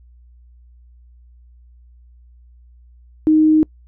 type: tone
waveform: sine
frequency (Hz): 311.1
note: D#4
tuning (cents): 0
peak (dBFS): -9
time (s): 3.27-3.63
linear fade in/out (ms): 0
effects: noise-tail reverb RT60 0.1 s tail -26 dB re dry + added 60 Hz sine -44 dBFS peak until 3.87 s